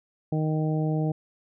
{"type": "harmonic tone", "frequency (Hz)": 155.56, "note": "D#3", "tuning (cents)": 0, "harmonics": [1, 2, 3, 4, 5], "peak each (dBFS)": [-24, -30, -34, -36, -38], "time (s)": [0.32, 1.12], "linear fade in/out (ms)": 5, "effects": []}